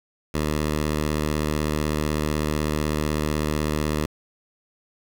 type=tone; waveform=10% pulse; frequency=76 Hz; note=D#2; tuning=40 cents flat; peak=-14 dBFS; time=0.34-4.06 s; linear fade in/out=5 ms; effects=7-bit